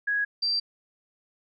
sine tone pair in turn, 1661.2 / 4699 Hz, G#6 / D8, 0 / 0 cents, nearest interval octave + tritone, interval 1800 cents, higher second, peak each -23 dBFS, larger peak neither, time 0.07-0.25 / 0.42-0.6 s, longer neither, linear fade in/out 10 ms, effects none

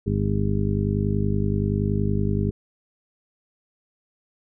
harmonic tone, 50.6 Hz, G#1, 44 cents flat, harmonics 1 / 2 / 3 / 4 / 5 / 6 / 8, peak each -28 / -24 / -28 / -26 / -34 / -33 / -30 dBFS, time 0.06-2.51 s, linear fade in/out 10 ms, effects none

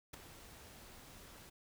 pink noise with ADSR envelope, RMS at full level -44 dBFS, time 0.13-1.5 s, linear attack 10 ms, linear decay 7 ms, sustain -12 dB, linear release 12 ms, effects none

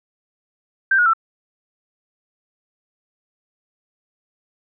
sine tone with pitch steps, 1568 / 1446.2 / 1333.8 Hz, G6 / F#6 / E6, 0 / -40 / +20 cents, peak -12 dBFS, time 0.91-1.135 s, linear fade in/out 5 ms, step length 75 ms, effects none

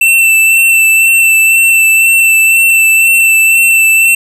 square tone with vibrato, 2674 Hz, E7, 24 cents sharp, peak -5 dBFS, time 0.01-4.15 s, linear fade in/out 5 ms, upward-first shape sine, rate 2 Hz, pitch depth 18 cents each way, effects 7-bit

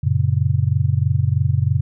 sine chord, F# major, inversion none, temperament just, 92.5 / 115.62 / 138.75 Hz, F#2 / A#2 / C#3, 0 / -14 / +2 cents, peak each -19 dBFS, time 0.03-1.81 s, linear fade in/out 10 ms, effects none

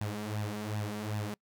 sawtooth tone with flanger, 105.4 Hz, G#2, 26 cents sharp, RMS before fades -36 dBFS, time 0.01-1.34 s, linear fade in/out 0 ms, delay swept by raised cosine 1.1 to 5.2 ms, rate 2.6 Hz, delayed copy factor +0.7, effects noise-tail reverb RT60 0.1 s tail -26 dB re dry

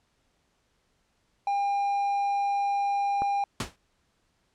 triangle tone, 803 Hz, G5, 41 cents sharp, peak -22 dBFS, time 1.47-3.44 s, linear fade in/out 2 ms
click, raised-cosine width 1 ms, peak -19 dBFS, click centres 3.22 s
pink noise with exponential decay, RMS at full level -26 dBFS, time 3.6-3.76 s, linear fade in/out 2 ms, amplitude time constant 33 ms
effects pink hiss -71 dBFS RMS until 4.54 s + low-pass 8000 Hz 12 dB/octave

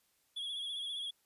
triangle tone with vibrato, 3354 Hz, G#7, 16 cents sharp, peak -36 dBFS, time 0.36-1.11 s, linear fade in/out 10 ms, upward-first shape sine, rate 15 Hz, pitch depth 55 cents each way, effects white hiss -74 dBFS RMS until 1.25 s + resampled to 32000 Hz

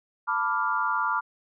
sine chord, B half-diminished seventh, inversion third, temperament equal with one note detuned, 888.7 / 987.8 / 1174.7 / 1396.9 Hz, A5 / B5 / D6 / F6, +17 / 0 / 0 / 0 cents, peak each -31 / -29 / -28 / -28 dBFS, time 0.27-1.21 s, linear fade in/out 20 ms, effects none

